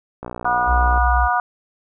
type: click train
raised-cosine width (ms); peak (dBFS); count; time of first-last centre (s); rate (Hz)
1; -16; 46; 0.23-0.976; 60.3
type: harmonic tone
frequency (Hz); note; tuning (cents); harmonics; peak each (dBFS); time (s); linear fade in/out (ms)
242.7; B3; -30; 3 / 4 / 5 / 6; -20 / -21 / -22 / -23; 0.45-1.4; 2
type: tone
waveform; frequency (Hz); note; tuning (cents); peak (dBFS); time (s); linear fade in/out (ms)
sine; 61.74; B1; 0; -16; 0.66-1.29; 50
effects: none